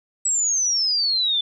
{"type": "exponential sweep", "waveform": "sine", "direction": "down", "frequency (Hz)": [7902, 3473], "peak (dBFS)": -18, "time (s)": [0.25, 1.41], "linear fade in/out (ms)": 5, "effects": []}